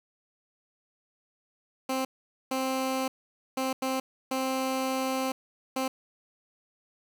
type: tone bursts at uneven times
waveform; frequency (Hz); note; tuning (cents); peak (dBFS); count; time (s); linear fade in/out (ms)
15% pulse; 262.7; C4; +7; -21; 6; 1.89-2.05 / 2.51-3.08 / 3.57-3.73 / 3.82-4 / 4.31-5.32 / 5.76-5.88; 5
effects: none